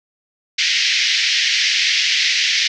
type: band-pass noise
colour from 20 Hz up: pink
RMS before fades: -17 dBFS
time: 0.58-2.68 s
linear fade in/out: 10 ms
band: 1900 to 5800 Hz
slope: 48 dB/octave
effects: none